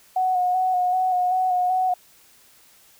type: tone with vibrato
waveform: sine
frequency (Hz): 734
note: F#5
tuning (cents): -14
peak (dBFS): -18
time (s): 0.16-1.94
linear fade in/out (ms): 5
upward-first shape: square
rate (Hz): 2.6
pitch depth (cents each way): 23
effects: white hiss -54 dBFS RMS until 2.99 s